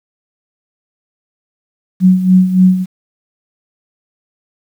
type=tone with tremolo; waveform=sine; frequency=185 Hz; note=F#3; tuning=in tune; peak=-3 dBFS; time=2-2.86 s; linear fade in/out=50 ms; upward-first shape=sine; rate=3.5 Hz; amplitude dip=70%; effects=7-bit